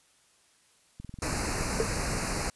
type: click train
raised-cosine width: 5 ms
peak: -29 dBFS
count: 26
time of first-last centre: 1-2.174 s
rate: 21.3 Hz
type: band-stop noise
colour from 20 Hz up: pink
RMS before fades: -31 dBFS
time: 1.22-2.5 s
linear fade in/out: 2 ms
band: 2700 to 4100 Hz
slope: 96 dB/octave
type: tone with exponential decay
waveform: sine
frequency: 450 Hz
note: A4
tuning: 39 cents sharp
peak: -19 dBFS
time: 1.8-1.88 s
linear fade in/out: 0 ms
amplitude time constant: 16 ms
effects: white hiss -64 dBFS RMS until 2.55 s + resampled to 24000 Hz